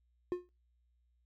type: tone with exponential decay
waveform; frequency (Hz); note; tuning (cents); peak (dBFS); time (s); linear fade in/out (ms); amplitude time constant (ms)
triangle; 357.4; F4; +40; -26; 0.32-0.49; 0; 35
effects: noise-tail reverb RT60 0.2 s tail -18 dB re dry + added 60 Hz sine -70 dBFS peak until 1.25 s